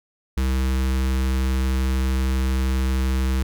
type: tone with notch filter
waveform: square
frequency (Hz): 65.2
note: C2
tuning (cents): -5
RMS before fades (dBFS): -21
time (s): 0.37-3.43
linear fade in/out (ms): 5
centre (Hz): 660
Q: 1.4
effects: none